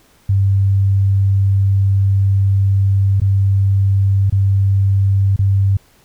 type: tone with dropouts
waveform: sine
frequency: 98 Hz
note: G2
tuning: in tune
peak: -10 dBFS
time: 0.29-5.77 s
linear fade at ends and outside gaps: 5 ms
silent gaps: 3.201-3.216 / 4.299-4.323 / 5.362-5.39 s
effects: pink hiss -52 dBFS RMS until 6.04 s